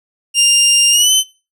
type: tone with pitch glide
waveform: 20% pulse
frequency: 2800 to 3053 Hz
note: F7 to G7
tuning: +4 to -46 cents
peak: -3 dBFS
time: 0.34-1.24 s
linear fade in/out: 50 ms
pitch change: +150 cents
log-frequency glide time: 0.91-1.12 s
effects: noise-tail reverb RT60 0.3 s tail -19 dB re dry